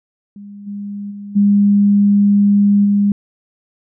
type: tone with level steps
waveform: sine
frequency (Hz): 202.8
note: G#3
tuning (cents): -41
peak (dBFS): -31 / -23 / -27 / -8 / -10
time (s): 0.36-3.12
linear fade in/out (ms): 2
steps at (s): 0.66 / 1.1 / 1.35 / 2.84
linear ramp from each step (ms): 20
effects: none